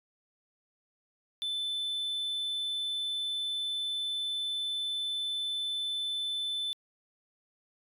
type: tone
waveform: sine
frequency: 3520 Hz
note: A7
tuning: in tune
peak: -28 dBFS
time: 1.42-6.73 s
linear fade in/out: 0 ms
effects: tanh soft clip ceiling -30 dBFS